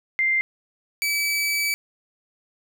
sine / sawtooth tone pair in turn, 2093 / 2298 Hz, C7 / D7, 0 / -38 cents, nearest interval major second, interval 162 cents, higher second, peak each -18 dBFS, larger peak neither, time 0.19-0.41 / 1.02-1.74 s, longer second, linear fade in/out 0 ms, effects none

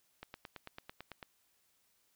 click train, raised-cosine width 0.3 ms, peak -29 dBFS, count 10, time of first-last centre 0.23-1.228 s, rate 9.02 Hz, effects white hiss -74 dBFS RMS until 2.15 s

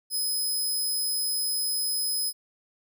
15% pulse tone, 5070 Hz, D#8, 32 cents sharp, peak -20 dBFS, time 0.1-2.33 s, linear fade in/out 50 ms, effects none

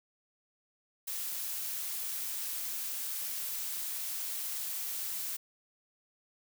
blue noise, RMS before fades -37 dBFS, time 1.07-5.37 s, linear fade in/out 10 ms, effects none

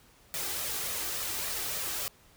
white noise with flanger, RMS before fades -34 dBFS, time 0.34-2.08 s, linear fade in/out 0 ms, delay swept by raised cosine 1.6 to 2.6 ms, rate 3.5 Hz, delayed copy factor +0.5, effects pink hiss -60 dBFS RMS until 2.36 s

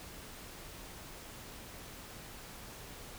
silence, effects pink hiss -49 dBFS RMS until 3.18 s

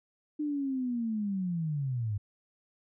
sine linear sweep, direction down, 304 to 98.4 Hz, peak -29 dBFS, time 0.39-2.18 s, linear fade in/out 10 ms, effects none

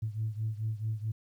sine beating tone pair, 108.2 / 112.8 Hz, A2 / A2, -29 / +44 cents, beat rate 4.6 Hz, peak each -32 / -35 dBFS, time 0.02-1.12 s, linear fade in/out 10 ms, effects tanh soft clip ceiling -24 dBFS + 11-bit

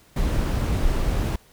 brown noise, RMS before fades -22 dBFS, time 0.16-1.36 s, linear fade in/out 5 ms, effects pink hiss -55 dBFS RMS until 1.52 s

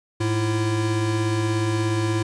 square tone pair together, 107 / 337.8 Hz, A2 / E4, -48 / +42 cents, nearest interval octave + minor sixth, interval 1990 cents, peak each -23 / -25 dBFS, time 0.2-2.23 s, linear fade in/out 10 ms, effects resampled to 22050 Hz

